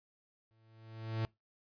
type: tone with exponential growth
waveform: 45% pulse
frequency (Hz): 111.5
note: A2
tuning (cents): +23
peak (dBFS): -31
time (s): 0.51-1.25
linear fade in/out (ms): 0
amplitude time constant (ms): 160
effects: noise-tail reverb RT60 0.2 s tail -23 dB re dry + resampled to 11025 Hz